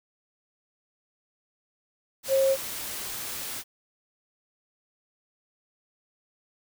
sine tone in noise, 538 Hz, C5, 48 cents sharp, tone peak -19 dBFS, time 2.28-2.57 s, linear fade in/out 50 ms, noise white, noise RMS -35 dBFS, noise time 2.23-3.64 s, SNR +13 dB, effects none

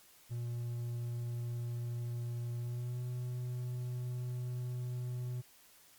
triangle tone with pitch glide, 119.4 to 123.83 Hz, A#2 to B2, +42 to +5 cents, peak -34 dBFS, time 0.3-5.42 s, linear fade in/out 20 ms, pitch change +63 cents, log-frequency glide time 2.56-3.04 s, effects white hiss -62 dBFS RMS until 5.98 s + Opus 48 kbps

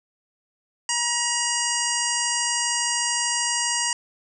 harmonic tone, 953 Hz, A#5, 38 cents sharp, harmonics 1 / 2 / 3 / 5 / 6 / 7 / 8 / 9, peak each -30 / -30 / -30 / -30 / -30 / -30 / -30 / -30 dBFS, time 0.89-3.93 s, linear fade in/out 2 ms, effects none

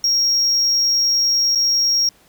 sine tone with dropouts, 5590 Hz, F8, 1 cent sharp, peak -11 dBFS, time 0.04-2.09 s, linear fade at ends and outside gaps 2 ms, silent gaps 1.55-1.556 s, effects tanh soft clip ceiling -13 dBFS + pink hiss -53 dBFS RMS until 2.28 s

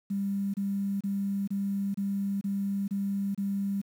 sine tone bursts, 198.5 Hz, G3, 22 cents sharp, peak -27 dBFS, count 8, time 0.1-3.816 s, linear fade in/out 10 ms, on 440 ms, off 28 ms, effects 9-bit

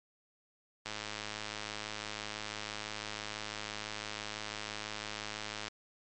click train, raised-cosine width 0.2 ms, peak -21 dBFS, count 512, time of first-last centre 0.86-5.681 s, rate 106 Hz, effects MP3 48 kbps

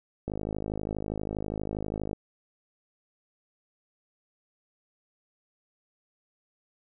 click train, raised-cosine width 2 ms, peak -19 dBFS, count 98, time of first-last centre 0.28-2.131 s, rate 52.4 Hz, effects none

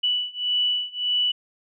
sine beating tone pair, 2960 / 2961.7 Hz, F#7 / F#7, 0 / +1 cents, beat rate 1.7 Hz, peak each -25 / -24 dBFS, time 0.03-1.32 s, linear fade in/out 10 ms, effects none

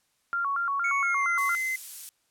sine tone with vibrato, 1244.5 Hz, D#6, in tune, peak -25 dBFS, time 0.33-1.55 s, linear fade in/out 0 ms, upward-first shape square, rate 4.3 Hz, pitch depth 190 cents each way
triangle tone with pitch glide, 2217 to 2057 Hz, C#7 to C7, 0 to -30 cents, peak -25 dBFS, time 0.84-1.76 s, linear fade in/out 5 ms, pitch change -130 cents, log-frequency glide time 1-1.29 s
violet noise, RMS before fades -35 dBFS, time 1.38-2.09 s, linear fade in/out 0 ms
effects white hiss -71 dBFS RMS until 2.3 s + low-pass 11000 Hz 12 dB/octave

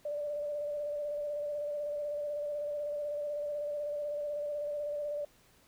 sine tone with vibrato, 587.3 Hz, D5, in tune, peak -33 dBFS, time 0.05-5.25 s, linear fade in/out 5 ms, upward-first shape square, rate 16 Hz, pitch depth 22 cents each way, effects pink hiss -64 dBFS RMS until 5.67 s

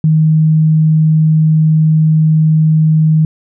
sine tone, 156.9 Hz, D#3, 15 cents sharp, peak -6 dBFS, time 0.04-3.25 s, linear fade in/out 2 ms, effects none

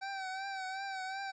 25% pulse tone with vibrato, 769 Hz, G5, 33 cents flat, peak -34 dBFS, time 0.01-1.32 s, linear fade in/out 20 ms, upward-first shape triangle, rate 2.7 Hz, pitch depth 55 cents each way, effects resampled to 16000 Hz

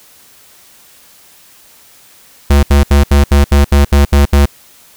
square tone bursts, 71 Hz, C#2, 42 cents sharp, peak -5 dBFS, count 10, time 2.5-4.457 s, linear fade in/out 5 ms, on 130 ms, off 73 ms, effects white hiss -43 dBFS RMS until 4.96 s

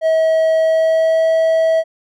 triangle tone with pitch glide, 642 to 648 Hz, E5 to E5, -46 to -30 cents, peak -9 dBFS, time 0.01-1.84 s, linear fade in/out 50 ms, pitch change +16 cents, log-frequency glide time 0.58-1.28 s, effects none

